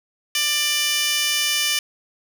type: tone with high-pass filter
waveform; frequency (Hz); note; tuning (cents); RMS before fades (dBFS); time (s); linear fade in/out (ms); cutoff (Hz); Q
15% pulse; 593; D5; +17; -21; 0.35-1.79; 2; 3400; 2.4
effects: none